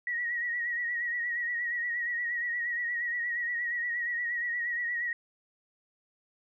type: tone with vibrato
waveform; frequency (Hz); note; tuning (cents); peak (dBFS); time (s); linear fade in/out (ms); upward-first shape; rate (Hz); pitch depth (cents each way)
sine; 1909; A#6; +41; -29; 0.07-5.13; 2; sine; 8.5; 47
effects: none